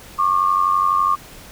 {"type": "tone pair together", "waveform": "sine", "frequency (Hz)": [1095, 1187], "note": ["C#6", "D6"], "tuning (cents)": [-22, 18], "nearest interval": "minor second", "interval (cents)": 140, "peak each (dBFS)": -17, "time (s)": [0.18, 1.16], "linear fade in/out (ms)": 20, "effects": ["pink hiss -41 dBFS RMS until 1.51 s"]}